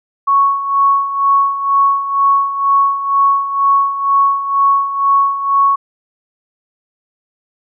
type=tone with tremolo; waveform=sine; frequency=1108.7 Hz; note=C#6; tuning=in tune; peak=-7 dBFS; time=0.27-5.76 s; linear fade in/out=10 ms; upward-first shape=sine; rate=2.1 Hz; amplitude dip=70%; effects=none